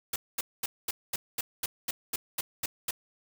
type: noise bursts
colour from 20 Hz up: white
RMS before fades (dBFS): -31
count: 12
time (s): 0.13-2.91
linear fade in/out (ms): 5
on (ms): 30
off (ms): 220
effects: none